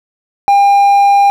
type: tone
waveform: triangle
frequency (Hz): 802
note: G5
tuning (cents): +39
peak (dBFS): -3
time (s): 0.48-1.3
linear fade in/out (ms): 0
effects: 7-bit